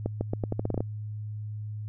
accelerating click train, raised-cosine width 2 ms, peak -15 dBFS, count 11, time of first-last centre 0.06-0.805 s, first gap 150 ms, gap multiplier 0.83, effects added 106 Hz sine -33 dBFS peak until 1.88 s

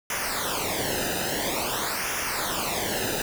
pink noise with flanger, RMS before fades -28 dBFS, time 0.1-3.22 s, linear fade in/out 2 ms, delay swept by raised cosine 0.24 to 0.91 ms, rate 0.49 Hz, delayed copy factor -0.8, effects none

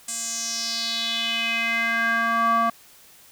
square tone with band-pass filter sweep, 230 Hz, A#3, 23 cents flat, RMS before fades -24 dBFS, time 0.08-2.7 s, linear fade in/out 5 ms, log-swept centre 8100 to 990 Hz, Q 4.1, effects white hiss -51 dBFS RMS until 3.31 s

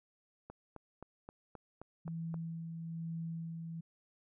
click train, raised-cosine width 1 ms, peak -33 dBFS, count 8, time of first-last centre 0.5-2.342 s, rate 3.8 Hz
sine tone with tremolo, 164.9 Hz, E3, 1 cent sharp, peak -37 dBFS, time 2.05-3.81 s, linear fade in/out 10 ms, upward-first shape sine, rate 1.1 Hz, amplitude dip 35%
effects none

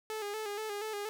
sawtooth tone with vibrato, 421.8 Hz, G#4, 27 cents sharp, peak -32 dBFS, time 0.1-1.09 s, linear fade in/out 0 ms, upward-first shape square, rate 4.2 Hz, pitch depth 54 cents each way, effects none

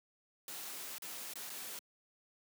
white noise with dropouts, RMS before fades -45 dBFS, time 0.48-1.79 s, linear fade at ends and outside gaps 1 ms, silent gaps 0.982-1.021 / 1.336-1.356 / 1.496-1.501 s, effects high-pass 200 Hz 12 dB/octave

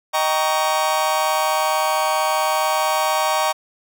40% pulse chord, Eb dominant seventh, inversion none, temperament just, 622.3 / 777.8 / 933.4 / 1120.1 Hz, Eb5 / G5 / Bb5 / Db6, 0 / -14 / +2 / +18 cents, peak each -22 dBFS, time 0.13-3.53 s, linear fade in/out 20 ms, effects none

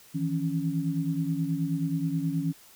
sine tone cluster, 157.9 / 167.3 / 276.6 Hz, D#3 / E3 / C#4, +26 / +26 / -4 cents, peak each -30 dBFS, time 0.14-2.53 s, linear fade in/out 20 ms, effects white hiss -54 dBFS RMS until 2.75 s

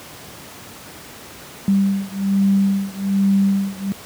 sine beating tone pair, 196 / 197.2 Hz, G3 / G3, 0 / +11 cents, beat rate 1.2 Hz, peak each -17 / -18 dBFS, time 1.68-3.92 s, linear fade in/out 0 ms, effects pink hiss -38 dBFS RMS until 4.05 s + high-pass 100 Hz 12 dB/octave

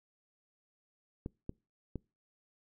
clicks, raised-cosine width 3 ms, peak -25 dBFS, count 3, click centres 1.261 / 1.494 / 1.957 s, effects noise-tail reverb RT60 0.3 s tail -26 dB re dry

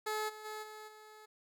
15% pulse tone with level steps, 429.4 Hz, A4, 42 cents flat, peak -28 / -41 / -35 / -41 / -47 dBFS, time 0.06-1.26 s, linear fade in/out 10 ms, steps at 0.28 / 0.44 / 0.62 / 0.87 s, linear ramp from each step 20 ms, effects none

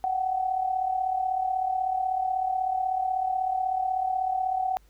sine tone with amplitude modulation, 751 Hz, F#5, 26 cents sharp, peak -21 dBFS, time 0.04-4.77 s, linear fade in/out 0 ms, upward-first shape sine, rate 36.2 Hz, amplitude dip 65%, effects added 50 Hz sine -55 dBFS peak until 4.89 s + pink hiss -65 dBFS RMS until 4.89 s

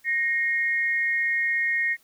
sine tone pair together, 1864.7 / 2148 Hz, A#6 / C7, 0 / +45 cents, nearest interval major second, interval 245 cents, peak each -23 / -26 dBFS, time 0.04-1.97 s, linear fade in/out 50 ms, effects white hiss -61 dBFS RMS until 2.03 s

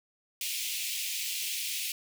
pink high-pass noise, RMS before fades -34 dBFS, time 0.41-1.92 s, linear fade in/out 2 ms, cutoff 2300 Hz, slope 48 dB/octave, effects none

